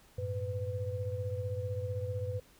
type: tone cluster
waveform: sine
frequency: 96.2 / 111.8 / 501 Hz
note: G2 / A2 / B4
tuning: -32 / +28 / +25 cents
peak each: -36 / -39 / -38 dBFS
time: 0.18-2.4 s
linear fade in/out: 5 ms
effects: pink hiss -62 dBFS RMS until 2.59 s